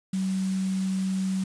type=tone in noise; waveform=sine; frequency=189.8 Hz; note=F#3; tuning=44 cents sharp; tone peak=-24 dBFS; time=0.13-1.44 s; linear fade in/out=5 ms; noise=white; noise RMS=-42 dBFS; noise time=0.13-1.44 s; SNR=+15 dB; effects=resampled to 22050 Hz